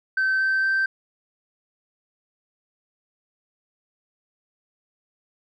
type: tone with pitch steps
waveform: sine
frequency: 1542 / 1550.9 / 1559.9 Hz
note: G6 / G6 / G6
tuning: -29 / -19 / -9 cents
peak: -17 dBFS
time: 0.17-0.86 s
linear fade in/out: 5 ms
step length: 230 ms
effects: tanh soft clip ceiling -17 dBFS